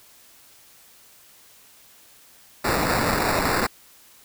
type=noise with sample-and-hold; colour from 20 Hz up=blue; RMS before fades=-22 dBFS; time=2.64-3.67 s; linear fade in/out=10 ms; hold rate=3150 Hz; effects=white hiss -52 dBFS RMS until 4.24 s